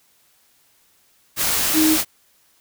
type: tone in noise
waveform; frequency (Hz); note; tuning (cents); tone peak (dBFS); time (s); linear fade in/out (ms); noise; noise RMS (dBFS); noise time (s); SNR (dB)
sine; 313.8; D#4; +15; -14; 1.73-1.98; 50; white; -20; 1.36-2.05; +3
effects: white hiss -59 dBFS RMS until 2.6 s